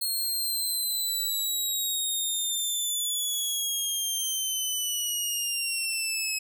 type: linear sweep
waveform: 15% pulse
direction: down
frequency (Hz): 4281 to 2562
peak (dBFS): -20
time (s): 0.01-6.39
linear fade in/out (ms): 10
effects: none